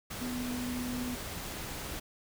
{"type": "tone in noise", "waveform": "sine", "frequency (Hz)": 247.6, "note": "B3", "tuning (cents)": 5, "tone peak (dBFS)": -34, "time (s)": [0.21, 1.15], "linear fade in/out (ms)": 10, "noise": "pink", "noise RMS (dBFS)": -40, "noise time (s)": [0.1, 2], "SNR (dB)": 3, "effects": []}